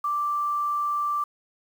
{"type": "tone with quantisation", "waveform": "sine", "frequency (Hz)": 1174, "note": "D6", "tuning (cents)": -1, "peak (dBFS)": -23, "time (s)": [0.04, 1.24], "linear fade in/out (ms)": 5, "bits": 8, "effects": []}